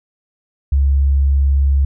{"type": "tone", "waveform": "sine", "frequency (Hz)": 69.1, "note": "C#2", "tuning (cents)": -5, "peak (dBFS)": -10, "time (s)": [0.72, 1.85], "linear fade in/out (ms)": 5, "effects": []}